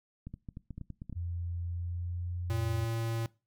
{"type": "clicks", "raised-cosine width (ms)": 5, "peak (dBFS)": -29, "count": 11, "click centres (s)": [0.27, 0.34, 0.488, 0.571, 0.707, 0.78, 0.813, 0.903, 1.019, 1.097, 1.127]}
{"type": "tone with pitch glide", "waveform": "sine", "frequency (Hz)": [86.2, 89.03], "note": ["F2", "F2"], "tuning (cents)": [-22, 34], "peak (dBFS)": -33, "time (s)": [1.15, 2.86], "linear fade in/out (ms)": 20, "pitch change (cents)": 56, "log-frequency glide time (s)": [1.63, 2.7]}
{"type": "tone", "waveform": "square", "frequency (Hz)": 114.2, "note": "A#2", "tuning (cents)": -35, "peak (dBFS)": -32, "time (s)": [2.5, 3.26], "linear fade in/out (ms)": 0}
{"effects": ["noise-tail reverb RT60 0.3 s tail -22 dB re dry"]}